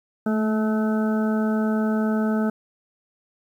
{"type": "harmonic tone with a mistuned harmonic", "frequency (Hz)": 216, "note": "A3", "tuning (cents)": -32, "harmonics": [1, 2, 3, 4, 6, 7], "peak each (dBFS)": [-20, -29, -31, -36, -35, -36], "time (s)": [0.26, 2.5], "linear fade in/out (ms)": 5, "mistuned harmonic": 1, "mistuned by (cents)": 22, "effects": ["9-bit"]}